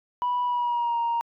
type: tone with pitch glide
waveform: sine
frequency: 982 to 935 Hz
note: B5 to A#5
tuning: -10 to +5 cents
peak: -21 dBFS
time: 0.22-1.21 s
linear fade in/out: 0 ms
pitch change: -85 cents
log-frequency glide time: 0.44-0.99 s
effects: tanh soft clip ceiling -20 dBFS